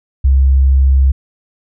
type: tone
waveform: sine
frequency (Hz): 67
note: C2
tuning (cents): +42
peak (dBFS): -6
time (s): 0.24-1.12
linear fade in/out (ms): 10
effects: none